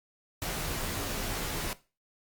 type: noise with comb filter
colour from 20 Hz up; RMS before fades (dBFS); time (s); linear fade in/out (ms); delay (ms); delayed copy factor
pink; -34; 0.42-1.73; 0; 16; -0.6
effects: noise-tail reverb RT60 0.3 s tail -17 dB re dry + Opus 48 kbps